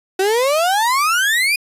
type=exponential sweep; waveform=35% pulse; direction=up; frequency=370 to 2489 Hz; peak=-12 dBFS; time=0.19-1.56 s; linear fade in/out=5 ms; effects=resampled to 32000 Hz